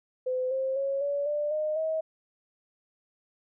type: tone with pitch steps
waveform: sine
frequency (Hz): 510 / 529.2 / 549.1 / 569.8 / 591.3 / 613.5 / 636.6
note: C5 / C5 / C#5 / C#5 / D5 / D#5 / D#5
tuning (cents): -44 / +20 / -17 / +48 / +12 / -25 / +39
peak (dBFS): -26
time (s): 0.26-2.01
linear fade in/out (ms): 10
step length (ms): 250
effects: none